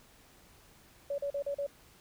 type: tone bursts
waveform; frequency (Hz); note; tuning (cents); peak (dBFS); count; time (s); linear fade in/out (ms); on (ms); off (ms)
sine; 566; C#5; +36; -31; 5; 1.1-1.666; 5; 82; 39
effects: pink hiss -60 dBFS RMS until 2 s

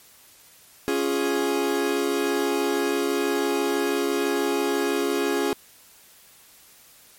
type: chord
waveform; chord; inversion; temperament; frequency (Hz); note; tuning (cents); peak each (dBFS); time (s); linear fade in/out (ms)
40% pulse; Db major; none; equal; 277.2 / 349.2 / 415.3; Db4 / F4 / Ab4; 0 / 0 / 0; -26 / -26 / -24; 0.88-5.53; 0
effects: white hiss -52 dBFS RMS until 7.18 s + MP3 64 kbps

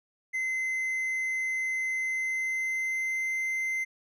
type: tone with pitch glide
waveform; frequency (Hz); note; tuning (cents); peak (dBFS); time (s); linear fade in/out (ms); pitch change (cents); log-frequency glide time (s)
triangle; 2058 to 2074; C7 to C7; -29 to -16; -26; 0.33-3.85; 20; +13; 1.93-3.33
effects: none

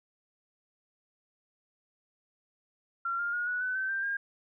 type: tone with pitch steps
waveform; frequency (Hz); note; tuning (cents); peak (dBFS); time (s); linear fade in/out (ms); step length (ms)
sine; 1372 / 1404.1 / 1436.9 / 1470.5 / 1504.8 / 1540 / 1576 / 1612.9; F6 / F6 / F6 / F#6 / F#6 / G6 / G6 / G6; -31 / +9 / +49 / -11 / +29 / -31 / +9 / +49; -29; 3.05-4.17; 5; 140
effects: none

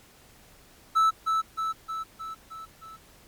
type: tone with echo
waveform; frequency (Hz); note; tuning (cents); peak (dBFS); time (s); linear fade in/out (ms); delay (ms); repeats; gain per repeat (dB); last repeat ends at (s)
triangle; 1312; E6; -9; -16; 0.95-1.11; 20; 310; 6; -4; 2.97
effects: pink hiss -55 dBFS RMS until 3.27 s + MP3 96 kbps

